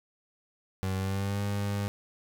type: tone with pitch glide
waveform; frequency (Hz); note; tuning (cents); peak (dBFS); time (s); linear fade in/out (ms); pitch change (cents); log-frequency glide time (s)
30% pulse; 95 to 101.23; F#2 to G#2; +46 to -44; -26; 0.83-1.88; 0; +110; 0.97-1.4
effects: none